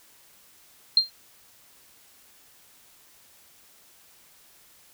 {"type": "tone with exponential decay", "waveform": "sine", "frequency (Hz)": 4186, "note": "C8", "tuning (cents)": 0, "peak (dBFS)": -11, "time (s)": [0.97, 1.1], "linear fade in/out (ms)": 2, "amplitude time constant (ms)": 28, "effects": ["white hiss -56 dBFS RMS until 4.93 s"]}